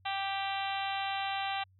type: harmonic tone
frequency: 392 Hz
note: G4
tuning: in tune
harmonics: 2 / 3 / 4 / 5 / 6 / 7 / 8 / 9 / 10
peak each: -34 / -42 / -43 / -44 / -44 / -42 / -43 / -46 / -45 dBFS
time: 0.05-1.64 s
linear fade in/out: 10 ms
effects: added 94 Hz sine -61 dBFS peak until 1.79 s